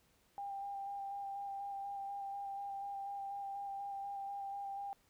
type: tone with vibrato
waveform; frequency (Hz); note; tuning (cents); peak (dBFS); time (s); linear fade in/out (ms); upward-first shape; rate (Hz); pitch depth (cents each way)
sine; 796; G5; +26; -40; 0.38-4.93; 0; square; 4.1; 13
effects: pink hiss -72 dBFS RMS until 5.09 s